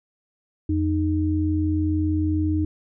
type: tone pair together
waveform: sine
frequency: 86.6 / 308.6 Hz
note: F2 / D#4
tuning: -14 / -14 cents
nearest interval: octave + minor seventh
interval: 2200 cents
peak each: -22 dBFS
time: 0.69-2.65 s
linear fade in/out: 5 ms
effects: none